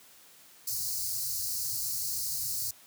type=band-stop noise; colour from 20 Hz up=white; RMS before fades=-33 dBFS; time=0.67-2.71 s; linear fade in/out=5 ms; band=140 to 4200 Hz; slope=96 dB/octave; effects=white hiss -56 dBFS RMS until 2.86 s + high-pass 80 Hz 12 dB/octave